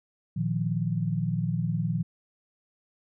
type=chord; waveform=sine; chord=Bb suspended fourth; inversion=none; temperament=just; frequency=116.54 / 155.39 / 174.81 Hz; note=Bb2 / Eb3 / F3; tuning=0 / -2 / +2 cents; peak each=-30 / -29 / -29 dBFS; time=0.36-2.03 s; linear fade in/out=10 ms; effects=none